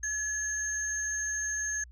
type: tone pair together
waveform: sine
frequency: 1700 / 6413 Hz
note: G#6 / G8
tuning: +40 / +39 cents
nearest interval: octave + major seventh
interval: 2299 cents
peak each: -33 / -31 dBFS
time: 0.03-1.84 s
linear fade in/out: 5 ms
effects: tanh soft clip ceiling -22 dBFS + added 60 Hz sine -48 dBFS peak until 1.91 s